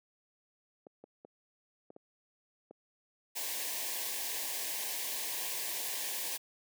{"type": "clicks", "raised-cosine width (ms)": 2, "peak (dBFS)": -32, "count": 6, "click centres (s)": [0.868, 1.04, 1.249, 1.904, 1.964, 2.71]}
{"type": "band-stop noise", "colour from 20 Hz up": "white", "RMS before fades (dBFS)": -37, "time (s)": [3.35, 6.38], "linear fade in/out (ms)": 20, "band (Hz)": [1100, 1600], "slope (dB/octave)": 96}
{"effects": ["high-pass 400 Hz 12 dB/octave"]}